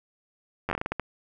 slowing click train, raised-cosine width 0.5 ms, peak -13 dBFS, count 10, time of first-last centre 0.69-0.997 s, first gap 10 ms, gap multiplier 1.29, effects none

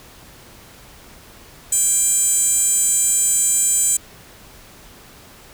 15% pulse tone with high-pass filter, 794 Hz, G5, 22 cents sharp, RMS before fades -17 dBFS, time 1.72-3.97 s, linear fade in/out 5 ms, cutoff 7800 Hz, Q 5.2, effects pink hiss -44 dBFS RMS until 5.53 s

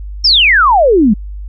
sine exponential sweep, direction down, 5588 to 192.6 Hz, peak -5 dBFS, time 0.24-1.14 s, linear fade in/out 10 ms, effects added 50 Hz sine -22 dBFS peak until 1.48 s

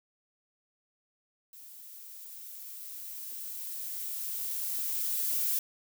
violet noise with level ramp, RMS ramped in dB -50 to -29 dBFS, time 1.53-5.59 s, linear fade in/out 2 ms, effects none

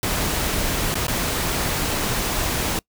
pink noise with dropouts, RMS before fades -23 dBFS, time 0.03-2.79 s, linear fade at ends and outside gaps 1 ms, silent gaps 0.943-0.954 / 1.068-1.081 s, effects noise-tail reverb RT60 0.1 s tail -25 dB re dry

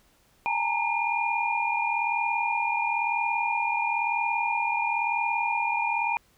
sine tone cluster, 820 / 897 / 938 / 2419 Hz, G#5 / A5 / A#5 / D#7, -22 / +33 / +11 / -49 cents, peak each -31 / -30 / -29 / -28 dBFS, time 0.46-6.17 s, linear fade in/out 0 ms, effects pink hiss -63 dBFS RMS until 6.37 s

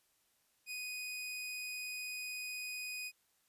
sawtooth tone, 2489 Hz, D#7, in tune, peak -37 dBFS, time 0.66-3.12 s, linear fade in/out 50 ms, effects white hiss -75 dBFS RMS until 3.48 s + resampled to 32000 Hz

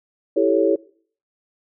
sine chord, A dominant seventh, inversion second, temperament equal, 329.6 / 392 / 440 / 554.4 Hz, E4 / G4 / A4 / C#5, 0 / 0 / 0 / 0 cents, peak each -20 dBFS, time 0.36-0.76 s, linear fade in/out 10 ms, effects noise-tail reverb RT60 0.5 s tail -21 dB re dry

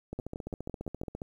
two click trains, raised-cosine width 2 ms, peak -23 / -24 dBFS, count 6 / 17, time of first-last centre 0.19-1.035 / 0.13-1.218 s, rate 5.92 / 14.7 Hz, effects 10-bit

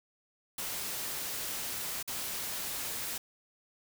white noise with dropouts, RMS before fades -37 dBFS, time 0.58-3.18 s, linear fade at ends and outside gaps 5 ms, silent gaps 2.028-2.076 s, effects none

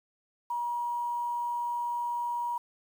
sine tone with quantisation, 956 Hz, A#5, 43 cents sharp, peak -29 dBFS, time 0.5-2.58 s, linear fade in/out 5 ms, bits 9, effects none

